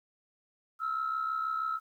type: tone pair together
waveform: sine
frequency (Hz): 1300 / 1366.3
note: E6 / F6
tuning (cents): -24 / -38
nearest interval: minor second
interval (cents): 86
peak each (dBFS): -30 / -35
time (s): 0.79-1.8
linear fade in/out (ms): 50
effects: tanh soft clip ceiling -24 dBFS + 11-bit